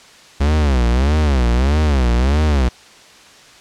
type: tone with vibrato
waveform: 45% pulse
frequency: 67.5 Hz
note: C#2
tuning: 45 cents flat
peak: -12 dBFS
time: 0.4-2.69 s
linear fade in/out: 10 ms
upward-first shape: sine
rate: 1.6 Hz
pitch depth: 240 cents each way
effects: white hiss -43 dBFS RMS until 3.6 s + low-pass 6000 Hz 12 dB/octave